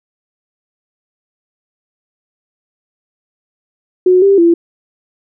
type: tone with pitch steps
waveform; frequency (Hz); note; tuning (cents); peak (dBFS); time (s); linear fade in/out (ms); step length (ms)
sine; 366.1 / 394.8 / 338.9; F#4 / G4 / E4; -18 / +12 / +48; -5; 4.06-4.54; 5; 160
effects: none